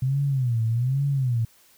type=tone with vibrato; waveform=sine; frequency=126.1 Hz; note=B2; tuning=36 cents sharp; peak=-20 dBFS; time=0.02-1.45 s; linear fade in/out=5 ms; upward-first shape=sine; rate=1.2 Hz; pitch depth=200 cents each way; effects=white hiss -57 dBFS RMS until 1.77 s